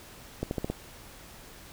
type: accelerating click train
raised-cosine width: 2 ms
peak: -16 dBFS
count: 5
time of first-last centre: 0.43-0.7 s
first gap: 81 ms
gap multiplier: 0.88
effects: pink hiss -49 dBFS RMS until 1.72 s